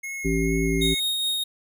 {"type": "tone with vibrato", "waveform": "square", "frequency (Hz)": 2159, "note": "C#7", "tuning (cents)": -46, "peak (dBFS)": -31, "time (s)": [0.03, 1], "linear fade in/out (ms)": 10, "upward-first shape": "sine", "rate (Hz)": 2.3, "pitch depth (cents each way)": 15}
{"type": "harmonic tone", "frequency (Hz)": 55, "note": "A1", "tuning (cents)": 0, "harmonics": [1, 3, 5, 7], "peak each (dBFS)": [-26, -26, -26, -26], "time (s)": [0.24, 0.95], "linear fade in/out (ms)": 20}
{"type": "tone with tremolo", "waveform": "45% pulse", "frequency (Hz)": 3729, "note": "A#7", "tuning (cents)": 0, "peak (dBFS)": -22, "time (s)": [0.81, 1.44], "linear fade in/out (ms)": 10, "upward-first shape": "triangle", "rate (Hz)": 4.8, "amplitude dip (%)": 30}
{"effects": []}